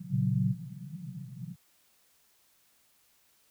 white band-pass noise, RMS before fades -42 dBFS, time 0-1.56 s, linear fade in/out 10 ms, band 120 to 190 Hz, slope 96 dB/octave
sine chord, F# major, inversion first, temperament equal, 116.54 / 138.59 / 185 Hz, A#2 / C#3 / F#3, 0 / 0 / 0 cents, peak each -29 dBFS, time 0.1-0.55 s, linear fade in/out 50 ms
effects white hiss -67 dBFS RMS until 3.5 s

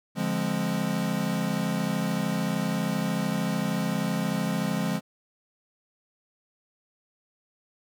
square chord, D half-diminished seventh, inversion none, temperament equal with one note detuned, 144.39 / 174.61 / 207.7 / 261.6 Hz, D3 / F3 / Ab3 / C4, -29 / 0 / 0 / 0 cents, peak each -35 / -30 / -30 / -34 dBFS, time 0.15-5.01 s, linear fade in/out 50 ms, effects none

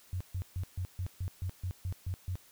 sine tone bursts, 91.5 Hz, F#2, 19 cents flat, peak -32 dBFS, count 11, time 0.13-2.355 s, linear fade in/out 0 ms, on 75 ms, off 140 ms, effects white hiss -60 dBFS RMS until 2.51 s

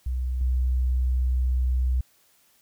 sine tone with level steps, 63.1 Hz, B1, 38 cents sharp, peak -24 / -20 dBFS, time 0.06-2.01 s, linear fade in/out 5 ms, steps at 0.41 s, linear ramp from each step 2 ms, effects white hiss -62 dBFS RMS until 2.61 s

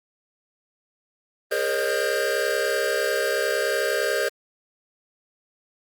square tone cluster, 411.4 / 472 / 543 / 612 / 1586 Hz, G#4 / A#4 / C#5 / D#5 / G6, -16 / +22 / -36 / -29 / +20 cents, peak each -29 dBFS, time 1.51-4.29 s, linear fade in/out 10 ms, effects Opus 24 kbps

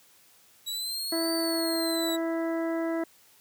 sawtooth exponential two-way sweep, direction up then down, 3875 to 4594 to 3875 Hz, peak -28 dBFS, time 0.66-2.17 s, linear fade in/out 20 ms, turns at 1.32 s
harmonic tone, 329.6 Hz, E4, in tune, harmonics 1 / 2 / 3 / 4 / 5 / 6, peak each -28 / -32 / -42 / -43 / -44 / -44 dBFS, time 1.12-3.04 s, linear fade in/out 5 ms
effects white hiss -59 dBFS RMS until 3.4 s + high-pass 80 Hz 12 dB/octave

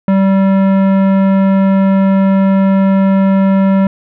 sine tone with tanh clipping, 193.6 Hz, G3, 21 cents flat, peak -9 dBFS, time 0.08-3.87 s, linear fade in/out 2 ms, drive 16 dB, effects none

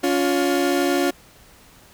30% pulse tone pair together, 281.6 / 353.9 Hz, C#4 / F4, +27 / +23 cents, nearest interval major third, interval 396 cents, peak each -18 dBFS, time 0.03-1.11 s, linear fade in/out 10 ms, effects pink hiss -50 dBFS RMS until 1.93 s

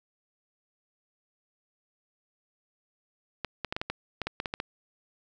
clicks, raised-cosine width 0.3 ms, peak -15 dBFS, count 12, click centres 3.447 / 3.647 / 3.725 / 3.765 / 3.815 / 3.9 / 4.217 / 4.27 / 4.401 / 4.458 / 4.539 / 4.601 s, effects none

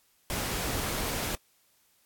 pink noise, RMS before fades -32 dBFS, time 0.3-1.35 s, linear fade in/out 0 ms, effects white hiss -67 dBFS RMS until 2.05 s + AAC 64 kbps

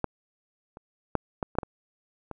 clicks, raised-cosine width 1 ms, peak -12 / -29 / -9 / -14 / -29 / -6 / -22 / -22 dBFS, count 8, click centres 0.043 / 0.771 / 1.153 / 1.428 / 1.553 / 1.586 / 1.632 / 2.313 s, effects none

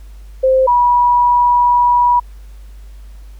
sine tone pair in turn, 523.3 / 971.4 Hz, C5 / B5, 0 / -29 cents, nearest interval major seventh, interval 1071 cents, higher second, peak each -8 dBFS, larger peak neither, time 0.43-0.67 / 0.67-2.2 s, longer second, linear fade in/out 10 ms, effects added 50 Hz sine -32 dBFS peak until 3.39 s + pink hiss -52 dBFS RMS until 3.39 s

